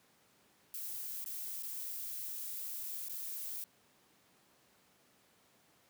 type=noise with dropouts; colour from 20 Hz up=violet; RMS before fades=-42 dBFS; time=0.74-3.64 s; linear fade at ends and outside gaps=1 ms; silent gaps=1.243-1.26 / 1.625-1.632 / 3.085-3.095 s; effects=pink hiss -68 dBFS RMS until 5.89 s + high-pass 150 Hz 12 dB/octave